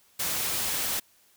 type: noise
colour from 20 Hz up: white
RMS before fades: -29 dBFS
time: 0.19-1 s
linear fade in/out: 10 ms
effects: white hiss -62 dBFS RMS until 1.36 s